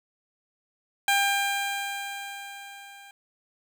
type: tone with level ramp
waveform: 15% pulse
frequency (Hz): 798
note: G5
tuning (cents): +31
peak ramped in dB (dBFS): -13 to -40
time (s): 1.08-3.11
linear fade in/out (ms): 2
effects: none